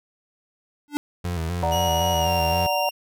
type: tone with exponential growth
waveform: square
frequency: 292.5 Hz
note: D4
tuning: 7 cents flat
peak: -19 dBFS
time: 0.88-0.97 s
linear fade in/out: 0 ms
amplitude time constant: 18 ms
type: tone with vibrato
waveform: 30% pulse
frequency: 84.9 Hz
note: F2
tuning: 48 cents flat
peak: -22 dBFS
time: 1.24-2.67 s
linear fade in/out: 10 ms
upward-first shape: square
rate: 3.9 Hz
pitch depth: 69 cents each way
type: chord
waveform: sine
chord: D augmented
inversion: none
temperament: equal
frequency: 587.3 / 740 / 932.3 Hz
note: D5 / F#5 / A#5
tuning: 0 / 0 / 0 cents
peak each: -25 / -25 / -26 dBFS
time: 1.63-2.89 s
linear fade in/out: 0 ms
type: tone with pitch glide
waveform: 30% pulse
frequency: 2900 to 2783 Hz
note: F#7 to F7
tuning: -35 to -7 cents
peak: -24 dBFS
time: 1.71-2.91 s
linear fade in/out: 20 ms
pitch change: -72 cents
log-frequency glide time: 2.19-2.3 s
effects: none